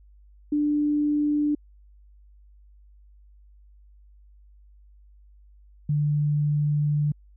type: tone pair in turn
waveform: sine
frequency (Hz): 295.6 / 147.8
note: D4 / D3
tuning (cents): +11 / +11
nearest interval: octave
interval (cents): 1200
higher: first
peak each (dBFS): -20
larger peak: neither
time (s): 0.52-1.55 / 5.89-7.12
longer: second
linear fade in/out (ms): 5
effects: added 50 Hz sine -50 dBFS peak until 7.36 s